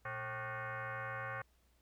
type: tone with frequency modulation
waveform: sine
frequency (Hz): 210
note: G#3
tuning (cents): +19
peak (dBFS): -39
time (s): 0.05-1.42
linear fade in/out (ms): 5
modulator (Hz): 328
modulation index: 5.4
effects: added 60 Hz sine -70 dBFS peak until 1.81 s + pink hiss -75 dBFS RMS until 1.81 s